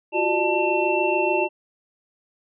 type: tone cluster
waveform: sine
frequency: 348.2 / 375 / 601 / 879 / 2699 Hz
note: F4 / F#4 / D5 / A5 / E7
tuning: -5 / +23 / +40 / -2 / +40 cents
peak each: -25 dBFS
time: 0.12-1.49 s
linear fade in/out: 50 ms
effects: none